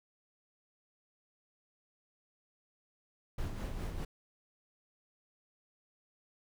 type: noise with tremolo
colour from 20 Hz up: brown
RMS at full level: -36 dBFS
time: 3.38-4.05 s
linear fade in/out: 5 ms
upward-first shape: sine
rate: 4.9 Hz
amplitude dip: 45%
effects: none